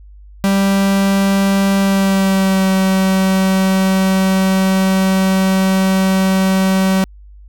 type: tone with pitch glide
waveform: 45% pulse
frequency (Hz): 196 to 190.2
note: G3 to F#3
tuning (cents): 0 to +48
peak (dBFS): -11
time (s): 0.44-7.04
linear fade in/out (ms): 0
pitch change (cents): -52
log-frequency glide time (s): 1.79-2.71
effects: added 50 Hz sine -36 dBFS peak until 7.48 s